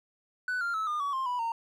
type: tone with pitch steps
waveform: triangle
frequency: 1493 / 1393 / 1299.7 / 1212.7 / 1131.5 / 1055.7 / 985 / 919 Hz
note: F#6 / F6 / E6 / D#6 / C#6 / C6 / B5 / A#5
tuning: +15 / -5 / -25 / -45 / +35 / +15 / -5 / -25 cents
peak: -26 dBFS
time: 0.48-1.52 s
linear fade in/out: 2 ms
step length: 130 ms
effects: tanh soft clip ceiling -22 dBFS